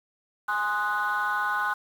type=chord; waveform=sine; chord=Ab dominant seventh; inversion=none; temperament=equal; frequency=830.6 / 1046.5 / 1244.5 / 1480 Hz; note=Ab5 / C6 / Eb6 / Gb6; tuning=0 / 0 / 0 / 0 cents; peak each=-30 / -29 / -30 / -26 dBFS; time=0.48-1.74 s; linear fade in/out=10 ms; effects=tanh soft clip ceiling -19 dBFS + 8-bit